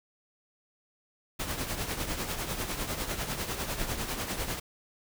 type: noise with tremolo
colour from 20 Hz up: pink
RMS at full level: -31 dBFS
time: 1.39-4.6 s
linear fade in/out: 10 ms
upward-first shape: triangle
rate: 10 Hz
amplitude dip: 65%
effects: none